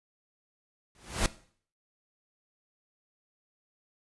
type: noise with exponential growth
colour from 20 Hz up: pink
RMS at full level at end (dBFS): -24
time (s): 0.95-1.26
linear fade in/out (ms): 1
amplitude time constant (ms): 67
effects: noise-tail reverb RT60 0.5 s tail -17 dB re dry + resampled to 24000 Hz